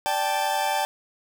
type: chord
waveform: 40% pulse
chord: D suspended fourth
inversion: none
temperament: equal with one note detuned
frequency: 587.3 / 784 / 874.9 Hz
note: D5 / G5 / A5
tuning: 0 / 0 / -10 cents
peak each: -30 / -25 / -25 dBFS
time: 0.06-0.85 s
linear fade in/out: 0 ms
effects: none